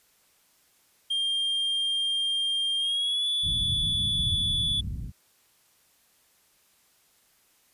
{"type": "tone with pitch glide", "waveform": "triangle", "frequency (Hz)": [3200, 3450], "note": ["G7", "A7"], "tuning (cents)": [35, -35], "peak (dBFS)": -23, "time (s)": [1.1, 4.81], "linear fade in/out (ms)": 10, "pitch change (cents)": 130, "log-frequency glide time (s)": [2.78, 3.28]}
{"type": "low-pass noise", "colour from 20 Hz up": "white", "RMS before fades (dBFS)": -33, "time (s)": [3.42, 5.12], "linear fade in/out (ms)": 50, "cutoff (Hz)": 150, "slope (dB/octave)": 24}
{"effects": ["white hiss -64 dBFS RMS until 7.73 s", "resampled to 32000 Hz"]}